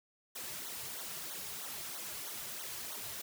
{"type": "noise with flanger", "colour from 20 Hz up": "white", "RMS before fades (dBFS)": -43, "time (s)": [0.35, 3.22], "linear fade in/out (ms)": 10, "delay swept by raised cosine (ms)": [0.39, 3.99], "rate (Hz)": 3.1, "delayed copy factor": -0.9, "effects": []}